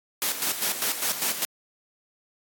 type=noise with tremolo; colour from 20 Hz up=white; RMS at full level=-25 dBFS; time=0.22-1.45 s; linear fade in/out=0 ms; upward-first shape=square; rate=5 Hz; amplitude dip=60%; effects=high-pass 200 Hz 12 dB/octave + AAC 64 kbps